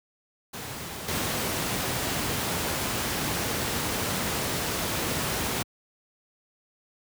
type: noise with level steps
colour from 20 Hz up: pink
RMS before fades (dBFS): -36 / -28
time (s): 0.53-5.63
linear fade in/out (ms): 10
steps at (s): 1.08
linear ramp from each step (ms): 5
effects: high-pass 80 Hz 12 dB/octave